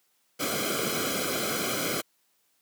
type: noise with comb filter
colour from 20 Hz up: pink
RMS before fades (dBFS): -29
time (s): 0.39-2.02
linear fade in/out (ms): 20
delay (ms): 1.1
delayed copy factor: -1
effects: white hiss -70 dBFS RMS until 2.61 s + high-pass 150 Hz 12 dB/octave